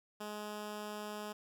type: tone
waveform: 10% pulse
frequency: 210 Hz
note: G#3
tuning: 19 cents sharp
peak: -33 dBFS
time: 0.2-1.33 s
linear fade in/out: 10 ms
effects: none